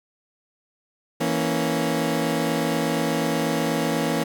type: chord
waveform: 20% pulse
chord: A# diminished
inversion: second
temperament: equal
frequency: 164.81 / 233.1 / 277.2 Hz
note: E3 / A#3 / C#4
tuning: 0 / 0 / 0 cents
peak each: -21 dBFS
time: 1.2-4.24 s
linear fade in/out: 10 ms
effects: none